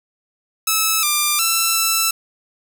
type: tone with pitch steps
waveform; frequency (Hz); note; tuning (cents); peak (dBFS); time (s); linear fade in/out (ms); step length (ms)
5% pulse; 1302 / 1192 / 1336 / 1328; E6 / D6 / E6 / E6; -22 / +25 / +23 / +12; -4; 0.67-2.11; 5; 360
effects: none